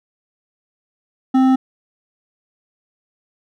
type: tone with hard clipping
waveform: triangle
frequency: 261.6 Hz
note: C4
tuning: in tune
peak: -12 dBFS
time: 1.34-1.56 s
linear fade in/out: 10 ms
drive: 13 dB
effects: none